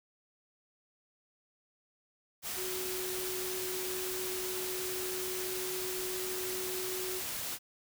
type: tone in noise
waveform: sine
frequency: 370 Hz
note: F#4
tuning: in tune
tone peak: -38 dBFS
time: 2.55-7.22 s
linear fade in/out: 50 ms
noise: white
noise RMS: -38 dBFS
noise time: 2.42-7.59 s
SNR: -3 dB
effects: none